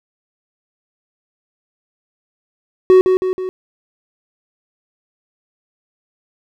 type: tone with echo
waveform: triangle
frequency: 372.2 Hz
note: F#4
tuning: 10 cents sharp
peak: -3 dBFS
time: 2.9-3.01 s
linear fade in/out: 0 ms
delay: 160 ms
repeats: 3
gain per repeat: -5 dB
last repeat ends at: 3.49 s
effects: none